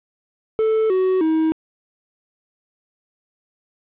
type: tone with pitch steps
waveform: triangle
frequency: 439.7 / 374 / 318.2 Hz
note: A4 / F#4 / D#4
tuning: -1 / +19 / +39 cents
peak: -13 dBFS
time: 0.59-1.52 s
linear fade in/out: 0 ms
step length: 310 ms
effects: resampled to 8000 Hz + 8-bit